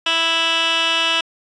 15% pulse tone with band-pass filter, 329.6 Hz, E4, in tune, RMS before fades -18 dBFS, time 0.06-1.21 s, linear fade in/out 5 ms, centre 2700 Hz, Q 3.5, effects resampled to 24000 Hz

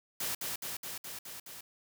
white noise with echo, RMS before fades -35 dBFS, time 0.2-0.35 s, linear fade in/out 5 ms, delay 210 ms, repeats 6, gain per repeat -2 dB, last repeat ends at 1.61 s, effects none

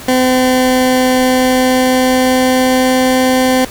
20% pulse tone with pitch glide, 255.7 to 257.3 Hz, C4 to C4, -40 to -29 cents, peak -4 dBFS, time 0.08-3.65 s, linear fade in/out 5 ms, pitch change +11 cents, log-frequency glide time 1.13-3.23 s, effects pink hiss -30 dBFS RMS until 3.7 s

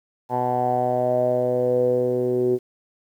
10% pulse tone with low-pass filter sweep, 124.5 Hz, B2, 14 cents sharp, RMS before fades -21 dBFS, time 0.29-2.59 s, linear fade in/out 50 ms, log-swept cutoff 870 to 380 Hz, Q 6.8, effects 9-bit

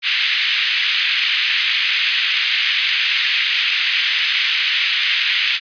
white band-pass noise, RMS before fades -18 dBFS, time 0.02-5.6 s, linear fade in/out 50 ms, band 2000 to 3400 Hz, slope 24 dB/octave, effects resampled to 11025 Hz

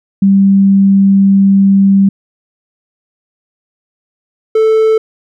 sine / triangle tone pair in turn, 196 / 440 Hz, G3 / A4, 0 / 0 cents, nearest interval octave + major second, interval 1400 cents, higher second, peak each -4 dBFS, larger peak neither, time 0.22-2.09 / 4.55-4.98 s, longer first, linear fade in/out 5 ms, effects none

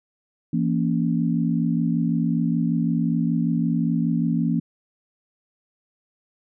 sine chord, A# diminished, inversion second, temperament just, 167.82 / 233.1 / 279.7 Hz, E3 / A#3 / C#4, +31 / 0 / +16 cents, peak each -22 / -23 / -26 dBFS, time 0.53-4.6 s, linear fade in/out 5 ms, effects none

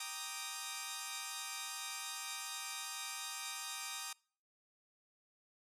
5% pulse chord, Eb major seventh, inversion first, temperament equal, 784 / 932.3 / 1174.7 / 1244.5 Hz, G5 / Bb5 / D6 / Eb6, 0 / 0 / 0 / 0 cents, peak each -37 / -35 / -37 / -32 dBFS, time 0-4.13 s, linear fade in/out 5 ms, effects noise-tail reverb RT60 0.5 s tail -26 dB re dry + low-pass 11000 Hz 12 dB/octave

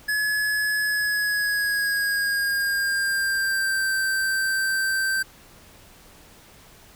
square tone with pitch glide, 1700 to 1558.9 Hz, G#6 to G6, +40 to -10 cents, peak -22 dBFS, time 0.08-5.23 s, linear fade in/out 10 ms, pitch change -150 cents, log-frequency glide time 0.83-3.93 s, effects pink hiss -50 dBFS RMS until 6.95 s

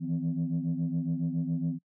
sine tone cluster, 161 / 168.2 / 256.3 Hz, E3 / E3 / C4, -41 / +35 / -36 cents, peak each -30 / -31 / -32 dBFS, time 0-1.79 s, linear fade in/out 50 ms, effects noise-tail reverb RT60 0.1 s tail -25 dB re dry + tanh soft clip ceiling -21 dBFS

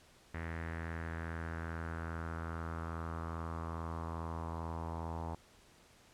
sawtooth tone with low-pass filter sweep, 82.41 Hz, E2, in tune, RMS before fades -41 dBFS, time 0.34-5.35 s, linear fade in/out 5 ms, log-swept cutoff 1900 to 900 Hz, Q 4.2, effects pink hiss -63 dBFS RMS until 6.13 s + low-pass 10000 Hz 12 dB/octave

